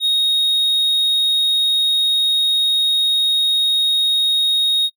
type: tone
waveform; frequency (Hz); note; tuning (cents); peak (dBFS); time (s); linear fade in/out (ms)
triangle; 3742; A#7; +6; -12; 0-4.9; 50
effects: noise-tail reverb RT60 0.1 s tail -23 dB re dry